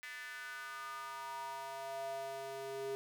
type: tone with high-pass filter sweep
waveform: square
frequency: 135.5 Hz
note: C#3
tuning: 39 cents flat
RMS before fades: -44 dBFS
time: 0.03-2.95 s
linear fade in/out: 0 ms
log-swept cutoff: 1900 to 430 Hz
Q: 4.9
effects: none